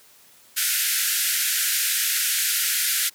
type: band-pass noise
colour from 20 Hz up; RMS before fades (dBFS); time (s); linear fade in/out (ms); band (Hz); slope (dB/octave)
white; -23; 0.56-3.1; 20; 1400 to 15000; 96
effects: white hiss -53 dBFS RMS until 3.14 s + high-pass 100 Hz 12 dB/octave